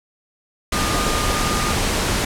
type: tone in noise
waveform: sine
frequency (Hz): 1217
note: D#6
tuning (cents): -39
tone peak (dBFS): -25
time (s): 0.73-1.73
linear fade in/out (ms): 5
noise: pink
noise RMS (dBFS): -20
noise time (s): 0.72-2.25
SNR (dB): -8
effects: low-pass 10000 Hz 12 dB/octave